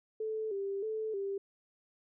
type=tone with vibrato; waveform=sine; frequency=415.3 Hz; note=G#4; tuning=in tune; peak=-33 dBFS; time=0.2-1.38 s; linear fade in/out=5 ms; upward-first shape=square; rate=1.6 Hz; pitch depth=88 cents each way; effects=none